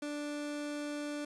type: tone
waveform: 30% pulse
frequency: 293.7 Hz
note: D4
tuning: in tune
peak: -34 dBFS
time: 0.02-1.25 s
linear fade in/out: 5 ms
effects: resampled to 24000 Hz + 10-bit